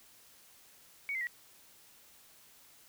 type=tone with pitch steps; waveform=sine; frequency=2237 / 2075 / 1925.1 Hz; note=C#7 / C7 / B6; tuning=+15 / -15 / -45 cents; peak=-33 dBFS; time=1.09-1.27 s; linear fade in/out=0 ms; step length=60 ms; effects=white hiss -60 dBFS RMS until 2.88 s